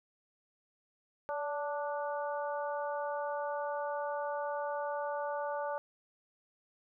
harmonic tone with a mistuned harmonic, 293.7 Hz, D4, in tune, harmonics 2 / 3 / 4 / 5, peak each -36 / -38 / -43 / -45 dBFS, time 1.29-5.78 s, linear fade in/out 0 ms, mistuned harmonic 2, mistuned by -31 cents, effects none

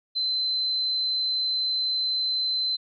sine tone, 4066 Hz, B7, 50 cents sharp, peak -23 dBFS, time 0.15-2.77 s, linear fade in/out 20 ms, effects none

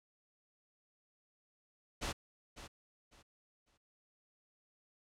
pink noise with echo, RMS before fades -38 dBFS, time 2.01-2.13 s, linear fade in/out 20 ms, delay 550 ms, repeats 3, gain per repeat -12 dB, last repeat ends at 3.78 s, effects low-pass 8000 Hz 12 dB/octave

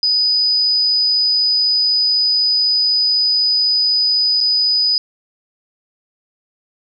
sine tone with dropouts, 4978 Hz, D#8, in tune, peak -12 dBFS, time 0.03-4.98 s, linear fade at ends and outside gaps 1 ms, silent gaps 4.405-4.41 s, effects none

